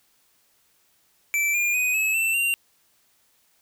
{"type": "tone with pitch steps", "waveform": "square", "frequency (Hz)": [2328, 2410, 2495, 2583, 2674, 2768], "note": ["D7", "D7", "D#7", "E7", "E7", "F7"], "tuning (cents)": [-16, 44, 4, -36, 24, -16], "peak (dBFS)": -21, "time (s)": [1.34, 2.54], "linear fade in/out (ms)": 0, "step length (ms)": 200, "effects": ["white hiss -64 dBFS RMS until 3.61 s"]}